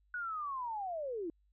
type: linear sweep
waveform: sine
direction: down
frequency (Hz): 1480 to 311.1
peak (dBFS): -36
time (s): 0.14-1.3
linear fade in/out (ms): 2
effects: added 50 Hz sine -68 dBFS peak until 1.52 s